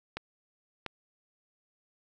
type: clicks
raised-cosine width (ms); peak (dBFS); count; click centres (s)
0.3; -19; 2; 0.17 / 0.863
effects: none